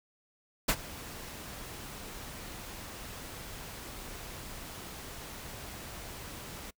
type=noise with ADSR envelope; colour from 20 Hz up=pink; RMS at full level=-24 dBFS; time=0.68-6.71 s; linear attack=11 ms; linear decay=59 ms; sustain=-20 dB; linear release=12 ms; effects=noise-tail reverb RT60 0.1 s tail -25 dB re dry